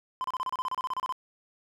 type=tone bursts; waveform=triangle; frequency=1026 Hz; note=C6; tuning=34 cents flat; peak=-26 dBFS; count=15; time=0.21-1.124 s; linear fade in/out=0 ms; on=32 ms; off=31 ms; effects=none